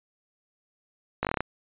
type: slowing click train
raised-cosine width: 0.5 ms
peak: -11 dBFS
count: 8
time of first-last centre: 1.23-1.406 s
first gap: 18 ms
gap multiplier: 1.11
effects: resampled to 8000 Hz